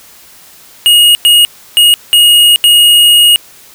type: tone bursts at uneven times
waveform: square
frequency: 2873 Hz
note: F7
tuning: 48 cents sharp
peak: -3 dBFS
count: 5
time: 0.86-1.15 / 1.25-1.45 / 1.77-1.94 / 2.13-2.56 / 2.64-3.36 s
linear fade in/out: 0 ms
effects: white hiss -38 dBFS RMS until 3.74 s